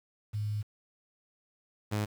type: tone pair in turn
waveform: sine / sawtooth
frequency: 105.2 / 105.2 Hz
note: G#2 / G#2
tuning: +23 / +23 cents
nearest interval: unison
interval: 0 cents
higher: neither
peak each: -30 / -25 dBFS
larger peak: second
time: 0.33-0.63 / 1.91-2.06 s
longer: first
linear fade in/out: 20 ms
effects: 9-bit